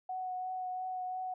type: tone with vibrato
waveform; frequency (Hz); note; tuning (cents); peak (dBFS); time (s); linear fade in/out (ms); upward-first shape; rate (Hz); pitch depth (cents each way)
sine; 740; F#5; 0; -35; 0.09-1.34; 5; triangle; 2.9; 16
effects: none